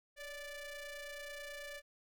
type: ring-modulated tone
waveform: sawtooth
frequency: 587.3 Hz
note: D5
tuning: in tune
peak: -38 dBFS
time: 0.16-1.82 s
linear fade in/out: 50 ms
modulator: 1160 Hz
effects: none